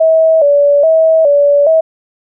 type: tone with vibrato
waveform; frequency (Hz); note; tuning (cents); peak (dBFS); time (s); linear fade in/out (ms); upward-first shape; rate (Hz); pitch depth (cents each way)
sine; 608; D#5; -40; -5; 0-1.81; 10; square; 1.2; 100
effects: none